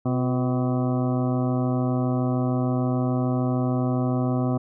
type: harmonic tone with a mistuned harmonic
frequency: 126.7 Hz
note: B2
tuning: 45 cents sharp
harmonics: 1 / 2 / 3 / 4 / 5 / 6 / 8 / 9 / 10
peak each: -24 / -24 / -33 / -35 / -33 / -35 / -42 / -39 / -43 dBFS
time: 0.05-4.58 s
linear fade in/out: 10 ms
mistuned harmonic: 3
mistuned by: -58 cents
effects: none